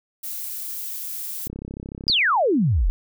violet noise, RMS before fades -31 dBFS, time 0.23-1.48 s, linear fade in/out 10 ms
click train, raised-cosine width 3 ms, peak -20 dBFS, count 22, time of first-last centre 1.47-2.099 s, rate 33.4 Hz
sine exponential sweep, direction down, 5070 to 35.67 Hz, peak -16 dBFS, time 2.08-2.9 s, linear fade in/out 0 ms
effects none

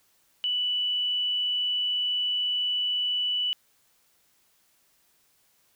sine tone, 2966 Hz, F#7, 4 cents sharp, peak -24 dBFS, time 0.44-3.53 s, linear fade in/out 0 ms, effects white hiss -66 dBFS RMS until 5.75 s

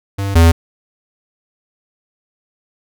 square tone pair in turn, 98.8 / 83.08 Hz, G2 / E2, +14 / +14 cents, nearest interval minor third, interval 300 cents, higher first, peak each -18 / -6 dBFS, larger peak second, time 0.18-0.35 / 0.35-0.52 s, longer neither, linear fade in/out 10 ms, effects none

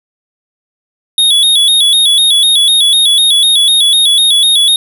square tone with vibrato, 3551 Hz, A7, 15 cents sharp, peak -6 dBFS, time 1.18-4.76 s, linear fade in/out 2 ms, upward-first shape square, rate 4 Hz, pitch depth 79 cents each way, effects none

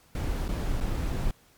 brown noise with dropouts, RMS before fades -28 dBFS, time 0.15-1.31 s, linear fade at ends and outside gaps 2 ms, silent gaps 0.481-0.489 / 0.803-0.809 s, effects pink hiss -60 dBFS RMS until 1.57 s + MP3 96 kbps

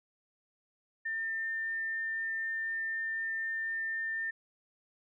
sine tone, 1801 Hz, A6, 40 cents sharp, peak -32 dBFS, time 1.05-4.31 s, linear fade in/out 10 ms, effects none

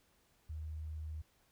sine tone, 77.78 Hz, D#2, in tune, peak -40 dBFS, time 0.49-1.22 s, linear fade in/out 10 ms, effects pink hiss -72 dBFS RMS until 1.51 s

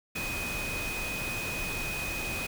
sine tone in noise, 2502 Hz, D#7, 9 cents sharp, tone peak -34 dBFS, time 0.15-2.47 s, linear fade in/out 10 ms, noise pink, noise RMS -36 dBFS, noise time 0.15-2.47 s, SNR -1 dB, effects none

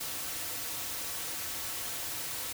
white noise with comb filter, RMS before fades -37 dBFS, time 0-2.53 s, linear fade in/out 10 ms, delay 4.9 ms, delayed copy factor -0.55, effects none

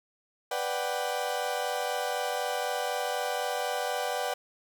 35% pulse chord, G major seventh, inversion first, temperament equal, 493.9 / 587.3 / 740 / 784 Hz, B4 / D5 / F#5 / G5, 0 / 0 / 0 / 0 cents, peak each -33 dBFS, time 0.51-4.34 s, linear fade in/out 5 ms, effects none

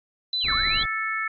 sine tone, 4000 Hz, B7, 21 cents sharp, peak -23 dBFS, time 0.33-0.83 s, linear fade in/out 2 ms
sine linear two-way sweep, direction down then up, 3525 to 1040 to 3525 Hz, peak -28 dBFS, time 0.4-0.85 s, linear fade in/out 20 ms, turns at 0.53 s
brown noise, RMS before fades -34 dBFS, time 0.44-0.86 s, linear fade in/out 5 ms
harmonic tone, 440 Hz, A4, in tune, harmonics 3 / 4 / 5, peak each -29 / -29 / -29 dBFS, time 0.48-1.28 s, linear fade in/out 5 ms
effects resampled to 11025 Hz

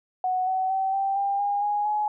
sine tone with pitch steps, 740 / 753.8 / 767.9 / 782.2 / 796.8 / 811.7 / 826.8 / 842.2 Hz, F#5 / F#5 / G5 / G5 / G5 / G#5 / G#5 / G#5, 0 / +32 / -36 / -4 / +28 / -40 / -8 / +24 cents, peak -22 dBFS, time 0.24-2.08 s, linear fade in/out 2 ms, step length 230 ms, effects none

